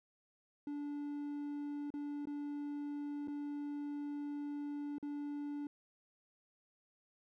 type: tone with dropouts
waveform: triangle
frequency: 290.2 Hz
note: D4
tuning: 21 cents flat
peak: -37 dBFS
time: 0.67-5.67 s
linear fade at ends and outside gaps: 2 ms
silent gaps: 1.904-1.939 / 2.255-2.271 / 3.275-3.281 / 4.983-5.027 s
effects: none